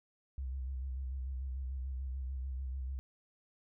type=tone with vibrato; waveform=sine; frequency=65.41 Hz; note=C2; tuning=in tune; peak=-36 dBFS; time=0.38-2.99 s; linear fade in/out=0 ms; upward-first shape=square; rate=6.8 Hz; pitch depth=47 cents each way; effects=none